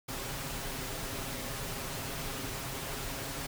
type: noise with comb filter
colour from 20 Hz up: pink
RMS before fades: -38 dBFS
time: 0.08-3.47 s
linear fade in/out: 10 ms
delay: 7.4 ms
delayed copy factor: +0.5
effects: none